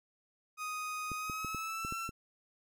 30% pulse tone with pitch glide, 1247 to 1344.2 Hz, D#6 to E6, +3 to +33 cents, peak -34 dBFS, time 0.57-2.11 s, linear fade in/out 50 ms, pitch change +130 cents, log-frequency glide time 1.15-1.94 s
clicks, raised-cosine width 3 ms, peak -29 dBFS, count 7, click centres 1.117 / 1.298 / 1.447 / 1.547 / 1.849 / 1.924 / 2.092 s
effects none

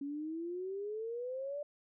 sine exponential sweep, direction up, 277.2 to 592 Hz, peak -37 dBFS, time 0.01-1.63 s, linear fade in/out 5 ms, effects none

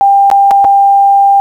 sine tone with dropouts, 795 Hz, G5, 24 cents sharp, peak -3 dBFS, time 0.01-1.4 s, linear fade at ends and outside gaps 0 ms, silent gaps 0.301-0.314 / 0.509-0.513 / 0.644-0.649 s, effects 7-bit

